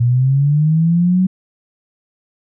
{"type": "linear sweep", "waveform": "sine", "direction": "up", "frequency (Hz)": [117.5, 188.4], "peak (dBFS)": -10, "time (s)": [0, 1.27], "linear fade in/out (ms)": 10, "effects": []}